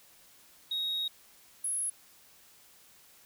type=tone pair in turn; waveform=sine; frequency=3771 / 10749 Hz; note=A#7 / E9; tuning=+19 / +33 cents; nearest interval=octave + tritone; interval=1814 cents; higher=second; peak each=-28 dBFS; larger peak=neither; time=0.71-1.08 / 1.64-1.9 s; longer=first; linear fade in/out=5 ms; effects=tanh soft clip ceiling -28 dBFS + white hiss -59 dBFS RMS until 3.25 s